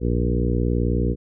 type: harmonic tone with a mistuned harmonic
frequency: 60 Hz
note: B1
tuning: 49 cents flat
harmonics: 1 / 2 / 3 / 4 / 5 / 6 / 7 / 8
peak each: -22 / -25 / -27 / -28 / -29 / -30 / -30 / -31 dBFS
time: 0-1.16 s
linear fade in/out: 50 ms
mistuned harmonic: 1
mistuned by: +40 cents
effects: none